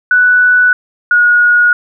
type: tone pair in turn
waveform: sine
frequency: 1483 / 1447.5 Hz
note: F#6 / F#6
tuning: +4 / -38 cents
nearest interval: unison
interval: 42 cents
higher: first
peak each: -5 dBFS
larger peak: neither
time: 0.11-0.73 / 1.11-1.73 s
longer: neither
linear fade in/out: 2 ms
effects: none